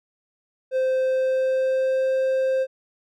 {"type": "tone with pitch glide", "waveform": "triangle", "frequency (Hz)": [520, 526], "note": ["C5", "C5"], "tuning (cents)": [-11, 9], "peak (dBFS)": -17, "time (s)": [0.71, 2.67], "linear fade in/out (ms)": 50, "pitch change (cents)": 20, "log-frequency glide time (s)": [1, 2.13], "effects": []}